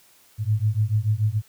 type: beating tone pair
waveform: sine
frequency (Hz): 103.83 / 110.73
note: G#2 / A2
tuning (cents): 0 / +11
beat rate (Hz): 6.9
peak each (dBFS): -22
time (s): 0.38-1.42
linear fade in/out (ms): 50
effects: white hiss -56 dBFS RMS until 1.48 s